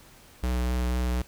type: tone with vibrato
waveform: square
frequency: 61.74 Hz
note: B1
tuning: in tune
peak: -25 dBFS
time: 0.43-1.22 s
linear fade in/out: 5 ms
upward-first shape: triangle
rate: 4 Hz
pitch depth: 17 cents each way
effects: pink hiss -53 dBFS RMS until 1.27 s